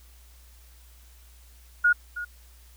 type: tone with echo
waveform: sine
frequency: 1440 Hz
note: F#6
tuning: 47 cents flat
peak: -16 dBFS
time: 1.84-1.93 s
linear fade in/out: 10 ms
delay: 320 ms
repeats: 1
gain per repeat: -14 dB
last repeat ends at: 2.25 s
effects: added 60 Hz sine -50 dBFS peak until 2.76 s + white hiss -58 dBFS RMS until 2.76 s